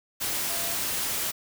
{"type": "tone in noise", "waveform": "sine", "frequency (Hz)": 679, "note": "F5", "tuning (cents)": -49, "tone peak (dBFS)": -39, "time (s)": [0.48, 0.75], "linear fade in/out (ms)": 20, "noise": "white", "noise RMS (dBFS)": -29, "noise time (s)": [0.2, 1.32], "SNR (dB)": -13, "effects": []}